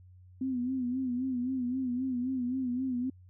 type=tone with vibrato; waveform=sine; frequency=253.6 Hz; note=B3; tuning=46 cents sharp; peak=-29 dBFS; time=0.41-3.1 s; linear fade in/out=5 ms; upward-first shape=sine; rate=3.8 Hz; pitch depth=79 cents each way; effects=added 91 Hz sine -52 dBFS peak until 3.29 s